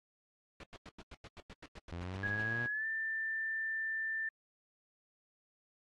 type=noise bursts; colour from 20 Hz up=pink; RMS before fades=-49 dBFS; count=15; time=0.6-2.427 s; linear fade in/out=2 ms; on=35 ms; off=93 ms
type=exponential sweep; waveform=sawtooth; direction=up; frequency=84.2 to 122.8 Hz; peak=-36 dBFS; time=1.92-2.66 s; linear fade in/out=0 ms
type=tone with pitch glide; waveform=sine; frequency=1661.2 to 1780.4 Hz; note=G#6 to A6; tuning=0 to +20 cents; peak=-34 dBFS; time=2.23-4.29 s; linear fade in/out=5 ms; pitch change=+120 cents; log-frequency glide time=2.66-2.86 s
effects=low-pass 4000 Hz 12 dB/octave + AAC 32 kbps